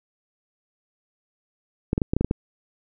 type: clicks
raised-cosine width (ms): 3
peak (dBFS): -8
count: 8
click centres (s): 1.931 / 1.979 / 2.018 / 2.135 / 2.166 / 2.21 / 2.246 / 2.311
effects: none